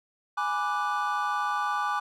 triangle chord, G# half-diminished seventh, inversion none, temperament equal, 830.6 / 987.8 / 1174.7 / 1480 Hz, G#5 / B5 / D6 / F#6, 0 / 0 / 0 / 0 cents, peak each -29 / -33 / -27 / -32 dBFS, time 0.37-2 s, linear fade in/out 10 ms, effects none

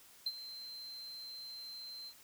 triangle tone with ADSR envelope, 4113 Hz, C8, 30 cents flat, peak -30 dBFS, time 0.26-2.14 s, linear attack 6 ms, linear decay 44 ms, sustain -14 dB, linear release 67 ms, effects white hiss -60 dBFS RMS until 2.23 s

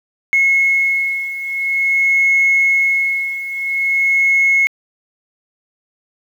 sine beating tone pair, 2176 / 2176.48 Hz, C#7 / C#7, -33 / -32 cents, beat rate 0.48 Hz, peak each -13 / -17 dBFS, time 0.33-4.67 s, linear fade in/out 0 ms, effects tanh soft clip ceiling -5 dBFS + 7-bit

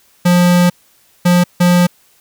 square tone bursts at uneven times, 176.9 Hz, F3, 23 cents sharp, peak -8 dBFS, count 3, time 0.25-0.7 / 1.25-1.44 / 1.6-1.87 s, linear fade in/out 10 ms, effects white hiss -52 dBFS RMS until 2.2 s

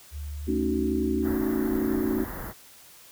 sine tone, 73.42 Hz, D2, in tune, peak -32 dBFS, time 0.11-1.37 s, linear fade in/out 50 ms
sine chord, D# half-diminished seventh, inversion second, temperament just, 224 / 280 / 311.1 / 373.4 Hz, A3 / C#4 / D#4 / F#4, +31 / +18 / 0 / +16 cents, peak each -29 dBFS, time 0.47-2.25 s, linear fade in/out 20 ms
pink band-stop noise, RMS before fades -36 dBFS, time 1.22-2.54 s, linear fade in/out 50 ms, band 2000 to 11000 Hz, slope 96 dB/octave
effects white hiss -51 dBFS RMS until 3.11 s

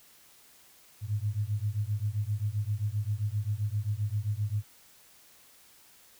sine beating tone pair, 101 / 108.6 Hz, G#2 / A2, -48 / -22 cents, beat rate 7.6 Hz, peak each -31 dBFS, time 1.01-4.64 s, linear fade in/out 50 ms, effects white hiss -58 dBFS RMS until 6.19 s

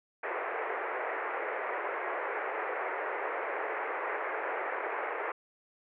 pink band-pass noise, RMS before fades -35 dBFS, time 0.23-5.32 s, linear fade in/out 5 ms, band 390 to 2200 Hz, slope 48 dB/octave, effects none

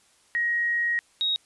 sine tone pair in turn, 1888 / 3776 Hz, A#6 / A#7, +22 / +22 cents, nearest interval octave, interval 1200 cents, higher second, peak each -22 dBFS, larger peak neither, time 0.35-0.99 / 1.21-1.36 s, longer first, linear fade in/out 0 ms, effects white hiss -61 dBFS RMS until 1.45 s + resampled to 24000 Hz

